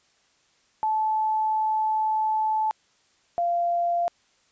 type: tone pair in turn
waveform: sine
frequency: 869 / 691.7 Hz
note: A5 / F5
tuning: -22 / -17 cents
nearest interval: major third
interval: 395 cents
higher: first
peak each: -21 dBFS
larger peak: neither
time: 0.83-2.71 / 3.38-4.08 s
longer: first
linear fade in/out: 0 ms
effects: white hiss -64 dBFS RMS until 4.51 s + resampled to 16000 Hz